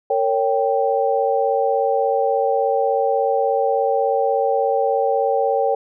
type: chord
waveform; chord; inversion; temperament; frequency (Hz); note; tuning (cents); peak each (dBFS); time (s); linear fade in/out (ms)
sine; G diminished; first; equal with one note detuned; 457.9 / 554.4 / 784; Bb4 / Db5 / G5; -31 / 0 / 0; -20; 0.1-5.75; 5
effects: none